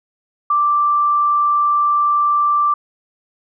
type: tone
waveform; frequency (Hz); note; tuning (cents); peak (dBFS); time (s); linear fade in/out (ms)
sine; 1174.7; D6; 0; -12; 0.5-2.74; 5
effects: none